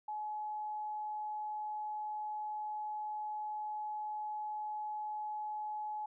sine tone, 849 Hz, G#5, 38 cents sharp, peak -37 dBFS, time 0.08-6.06 s, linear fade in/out 5 ms, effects none

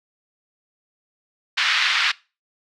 pink band-pass noise, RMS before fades -20 dBFS, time 1.57-2.12 s, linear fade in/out 10 ms, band 1400 to 4200 Hz, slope 24 dB/octave, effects noise-tail reverb RT60 0.3 s tail -22 dB re dry

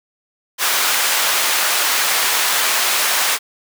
pink high-pass noise, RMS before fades -17 dBFS, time 0.58-3.39 s, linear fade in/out 50 ms, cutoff 1000 Hz, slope 12 dB/octave, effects none

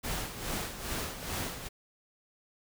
pink noise with tremolo, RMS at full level -34 dBFS, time 0.03-1.69 s, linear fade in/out 20 ms, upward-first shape sine, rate 2.4 Hz, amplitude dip 65%, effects none

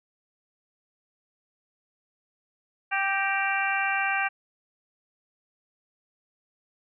harmonic tone with a mistuned harmonic, 392 Hz, G4, in tune, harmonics 2 / 3 / 4 / 5 / 6 / 7, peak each -29 / -34 / -28 / -34 / -30 / -33 dBFS, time 2.91-4.29 s, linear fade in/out 20 ms, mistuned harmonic 5, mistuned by -56 cents, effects none

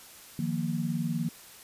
sine chord, Eb suspended second, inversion none, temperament just, 155.56 / 175.01 / 233.3 Hz, Eb3 / F3 / Bb3, 0 / +4 / +2 cents, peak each -32 / -32 / -32 dBFS, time 0.39-1.29 s, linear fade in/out 2 ms, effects white hiss -50 dBFS RMS until 1.63 s + resampled to 32000 Hz

